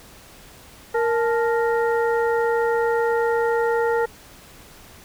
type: harmonic tone with a mistuned harmonic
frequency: 465.6 Hz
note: A#4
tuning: 2 cents flat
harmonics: 1 / 2 / 3 / 4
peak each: -19 / -25 / -29 / -31 dBFS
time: 0.94-4.06 s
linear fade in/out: 10 ms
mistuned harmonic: 2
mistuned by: -110 cents
effects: pink hiss -46 dBFS RMS until 5.04 s